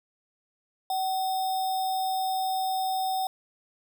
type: tone with sample-and-hold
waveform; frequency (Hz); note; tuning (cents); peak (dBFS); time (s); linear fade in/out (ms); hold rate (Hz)
sine; 758; F#5; +42; -25; 0.9-3.27; 2; 4410
effects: none